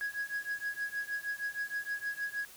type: tone with tremolo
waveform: sine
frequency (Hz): 1661.2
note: G#6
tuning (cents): 0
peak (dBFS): -28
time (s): 0.01-2.45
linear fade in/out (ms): 0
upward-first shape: triangle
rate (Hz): 6.4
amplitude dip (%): 100
effects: tanh soft clip ceiling -30 dBFS + white hiss -53 dBFS RMS until 2.56 s